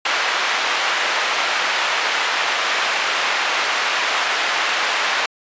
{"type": "band-pass noise", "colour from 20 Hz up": "white", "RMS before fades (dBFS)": -20, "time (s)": [0.05, 5.26], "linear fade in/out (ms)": 5, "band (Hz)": [710, 2500], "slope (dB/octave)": 12, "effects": ["resampled to 16000 Hz"]}